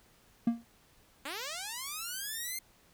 triangle tone with exponential decay, 233.1 Hz, A#3, in tune, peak -19 dBFS, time 0.47-0.65 s, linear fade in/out 5 ms, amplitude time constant 37 ms
5% pulse linear sweep, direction up, 259.1 to 2123 Hz, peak -26 dBFS, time 1.25-2.59 s, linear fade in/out 5 ms
effects pink hiss -64 dBFS RMS until 2.93 s

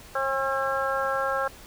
harmonic tone, 269.8 Hz, C#4, 47 cents flat, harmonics 2 / 3 / 4 / 5 / 6, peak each -28 / -32 / -32 / -29 / -32 dBFS, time 0.15-1.48 s, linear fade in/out 5 ms, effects pink hiss -47 dBFS RMS until 1.66 s

